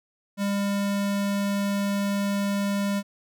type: tone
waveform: square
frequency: 200.6 Hz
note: G3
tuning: 40 cents sharp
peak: -24 dBFS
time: 0.37-3.03 s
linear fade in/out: 50 ms
effects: none